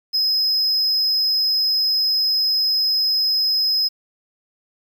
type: tone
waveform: triangle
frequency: 5090 Hz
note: D#8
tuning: 39 cents sharp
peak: -15 dBFS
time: 0.13-3.89 s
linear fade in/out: 20 ms
effects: 8-bit

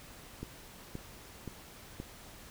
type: click train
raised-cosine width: 3 ms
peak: -26 dBFS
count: 4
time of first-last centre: 0.43-2.001 s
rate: 1.91 Hz
effects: pink hiss -52 dBFS RMS until 2.5 s

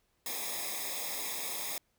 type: noise with comb filter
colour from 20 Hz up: white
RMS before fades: -37 dBFS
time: 0.26-1.78 s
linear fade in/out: 2 ms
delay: 0.68 ms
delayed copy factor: -0.95
effects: pink hiss -75 dBFS RMS until 1.98 s

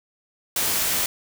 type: noise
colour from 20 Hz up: white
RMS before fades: -23 dBFS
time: 0.56-1.06 s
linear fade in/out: 2 ms
effects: none

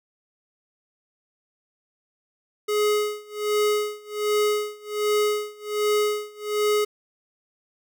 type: tone with tremolo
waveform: square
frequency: 420 Hz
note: G#4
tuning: 19 cents sharp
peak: -19 dBFS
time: 2.68-6.85 s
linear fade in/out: 10 ms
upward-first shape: sine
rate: 1.3 Hz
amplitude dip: 95%
effects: none

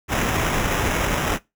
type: noise with sample-and-hold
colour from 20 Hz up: pink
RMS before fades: -22 dBFS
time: 0.08-1.39 s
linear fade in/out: 50 ms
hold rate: 4410 Hz
effects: noise-tail reverb RT60 0.2 s tail -20 dB re dry

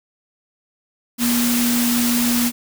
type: tone in noise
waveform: sine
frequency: 240 Hz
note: B3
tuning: 49 cents flat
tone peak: -17 dBFS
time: 1.18-2.52 s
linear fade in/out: 50 ms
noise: white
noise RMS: -22 dBFS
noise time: 1.18-2.52 s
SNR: +2 dB
effects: none

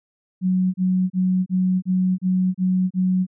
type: tone bursts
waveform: sine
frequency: 184.8 Hz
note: F#3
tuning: 2 cents flat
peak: -16 dBFS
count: 8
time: 0.41-3.267 s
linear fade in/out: 50 ms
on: 330 ms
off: 31 ms
effects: none

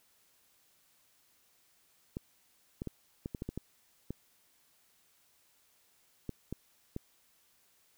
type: clicks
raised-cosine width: 3 ms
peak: -24 dBFS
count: 12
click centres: 2.169 / 2.819 / 2.873 / 3.259 / 3.348 / 3.421 / 3.49 / 3.576 / 4.106 / 6.293 / 6.526 / 6.964 s
effects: white hiss -69 dBFS RMS until 7.97 s

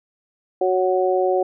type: harmonic tone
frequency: 185 Hz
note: F#3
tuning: in tune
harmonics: 2 / 3 / 4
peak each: -19 / -21 / -22 dBFS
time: 0.61-1.43 s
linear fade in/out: 5 ms
effects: none

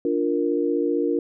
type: chord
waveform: sine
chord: Bb major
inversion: first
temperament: equal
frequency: 293.7 / 349.2 / 466.2 Hz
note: D4 / F4 / Bb4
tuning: 0 / 0 / 0 cents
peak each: -24 dBFS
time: 0.05-1.19 s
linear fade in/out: 2 ms
effects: none

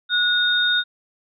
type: tone pair together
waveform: sine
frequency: 1456 / 3693 Hz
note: F#6 / A#7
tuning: -28 / -17 cents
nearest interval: octave + major third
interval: 1611 cents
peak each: -19 / -19 dBFS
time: 0.09-0.84 s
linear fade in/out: 50 ms
effects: none

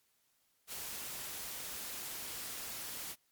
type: noise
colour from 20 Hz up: white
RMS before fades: -43 dBFS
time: 0.67-3.16 s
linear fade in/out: 50 ms
effects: white hiss -75 dBFS RMS until 3.31 s + MP3 96 kbps

